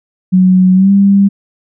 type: tone with pitch glide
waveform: sine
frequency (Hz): 185 to 198.28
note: F#3 to G3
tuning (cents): 0 to +20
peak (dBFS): -4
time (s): 0.32-1.29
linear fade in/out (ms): 20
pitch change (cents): +120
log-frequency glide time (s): 0.74-0.91
effects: none